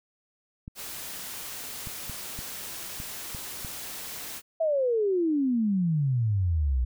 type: clicks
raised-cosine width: 5 ms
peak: -26 dBFS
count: 7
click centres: 0.679 / 1.872 / 2.097 / 2.39 / 3.001 / 3.348 / 3.648 s
type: noise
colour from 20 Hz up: white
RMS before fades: -38 dBFS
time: 0.75-4.42 s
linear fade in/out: 50 ms
type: exponential sweep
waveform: sine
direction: down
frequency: 665 to 59 Hz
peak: -22 dBFS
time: 4.6-6.85 s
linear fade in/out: 10 ms
effects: none